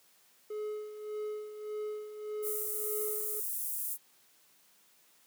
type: tone with tremolo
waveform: triangle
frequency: 424.3 Hz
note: G#4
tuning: 37 cents sharp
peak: -32 dBFS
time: 0.5-3.4 s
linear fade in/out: 5 ms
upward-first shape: sine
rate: 1.7 Hz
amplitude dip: 65%
type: high-pass noise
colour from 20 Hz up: pink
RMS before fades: -36 dBFS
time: 2.42-3.98 s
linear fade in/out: 50 ms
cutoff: 10000 Hz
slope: 24 dB/octave
effects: white hiss -65 dBFS RMS until 5.26 s + high-pass 150 Hz 12 dB/octave